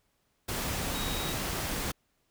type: tone in noise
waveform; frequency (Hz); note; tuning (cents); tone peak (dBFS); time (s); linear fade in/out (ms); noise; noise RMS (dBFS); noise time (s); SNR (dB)
sine; 3795; A#7; +30; -39; 0.94-1.33; 10; pink; -33; 0.48-1.92; -9
effects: pink hiss -74 dBFS RMS until 2.3 s